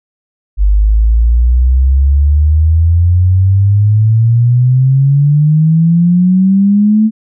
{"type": "exponential sweep", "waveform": "sine", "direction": "up", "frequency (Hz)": [49, 221.1], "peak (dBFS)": -5, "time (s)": [0.57, 7.11], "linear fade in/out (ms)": 50, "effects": []}